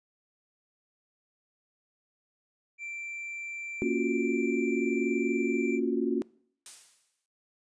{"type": "tone", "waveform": "triangle", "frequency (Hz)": 2349, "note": "D7", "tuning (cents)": 0, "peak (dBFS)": -35, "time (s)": [2.78, 5.8], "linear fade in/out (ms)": 50}
{"type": "chord", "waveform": "sine", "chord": "Gb major seventh", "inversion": "first", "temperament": "equal", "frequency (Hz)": [233.1, 277.2, 349.2, 370], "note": ["Bb3", "Db4", "F4", "Gb4"], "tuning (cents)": [0, 0, 0, 0], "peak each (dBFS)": -31, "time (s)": [3.82, 6.22], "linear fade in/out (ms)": 0}
{"type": "noise with exponential decay", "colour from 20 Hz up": "blue", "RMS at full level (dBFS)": -40, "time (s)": [6.66, 7.26], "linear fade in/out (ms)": 1, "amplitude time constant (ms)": 130}
{"effects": ["noise-tail reverb RT60 0.6 s tail -23 dB re dry", "resampled to 22050 Hz"]}